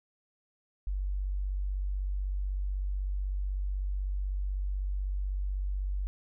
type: tone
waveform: sine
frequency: 48.03 Hz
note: G1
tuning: 35 cents flat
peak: -29 dBFS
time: 0.87-6.07 s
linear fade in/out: 0 ms
effects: none